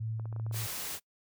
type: tone with tremolo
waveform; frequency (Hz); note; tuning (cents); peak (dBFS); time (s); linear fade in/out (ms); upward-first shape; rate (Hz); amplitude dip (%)
sine; 111.2; A2; +19; -32; 0-0.67; 10; sine; 2.6; 35
type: clicks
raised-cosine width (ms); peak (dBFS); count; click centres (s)
1; -34; 8; 0.197 / 0.256 / 0.327 / 0.363 / 0.398 / 0.465 / 0.512 / 0.544
type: noise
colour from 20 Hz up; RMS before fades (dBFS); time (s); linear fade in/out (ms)
white; -38; 0.52-1; 50
effects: noise-tail reverb RT60 0.1 s tail -23 dB re dry